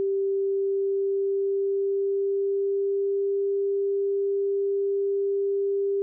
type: tone with pitch glide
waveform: sine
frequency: 392 to 397.2 Hz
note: G4 to G4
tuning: 0 to +23 cents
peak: -22 dBFS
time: 0-6.02 s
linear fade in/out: 0 ms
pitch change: +23 cents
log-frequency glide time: 0.26-3.43 s
effects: none